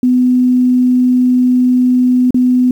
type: tone with dropouts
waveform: sine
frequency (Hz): 250.7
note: B3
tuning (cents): +26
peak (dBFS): -7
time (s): 0.03-2.71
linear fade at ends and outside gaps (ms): 2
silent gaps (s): 2.307-2.344
effects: 7-bit